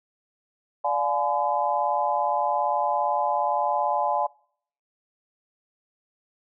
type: chord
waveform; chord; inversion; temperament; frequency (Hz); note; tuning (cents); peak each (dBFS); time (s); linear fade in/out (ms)
sine; D diminished seventh; none; just; 587.3 / 704.8 / 845.8 / 1014.9; D5 / F5 / Ab5 / Cb6; 0 / +16 / +31 / +47; -28 / -28 / -25 / -28; 0.84-4.27; 10
effects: noise-tail reverb RT60 0.6 s tail -25 dB re dry